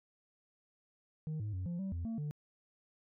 sine tone with pitch steps, 155.7 / 105.5 / 92.4 / 173.2 / 192.8 / 84.9 / 226.5 / 148.6 Hz, D#3 / G#2 / F#2 / F3 / G3 / F2 / A#3 / D3, +2 / +28 / -2 / -14 / -28 / -48 / -50 / +21 cents, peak -33 dBFS, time 1.27-2.31 s, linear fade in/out 0 ms, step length 130 ms, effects tanh soft clip ceiling -35 dBFS

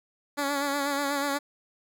10% pulse tone with vibrato, 282.8 Hz, C#4, 35 cents sharp, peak -18 dBFS, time 0.37-1.39 s, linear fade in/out 20 ms, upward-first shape sine, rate 8.2 Hz, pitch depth 41 cents each way, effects none

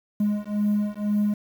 triangle beating tone pair, 206.9 / 208.9 Hz, G#3 / G#3, -6 / +10 cents, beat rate 2 Hz, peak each -22 dBFS, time 0.2-1.34 s, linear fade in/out 5 ms, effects tanh soft clip ceiling -13 dBFS + 8-bit

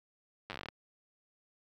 slowing click train, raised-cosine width 0.3 ms, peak -24 dBFS, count 12, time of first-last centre 0.5-0.686 s, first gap 9 ms, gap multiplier 1.12, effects high-pass 60 Hz 12 dB/octave + 11-bit

